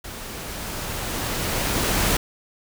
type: noise with level ramp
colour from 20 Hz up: pink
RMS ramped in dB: -36 to -20 dBFS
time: 0.04-2.17 s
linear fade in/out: 5 ms
effects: none